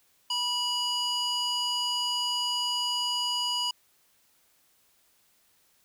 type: tone with band-pass filter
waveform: square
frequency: 975 Hz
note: B5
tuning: 23 cents flat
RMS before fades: -29 dBFS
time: 0.3-3.71 s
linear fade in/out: 5 ms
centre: 4000 Hz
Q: 2.3
effects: white hiss -66 dBFS RMS until 5.84 s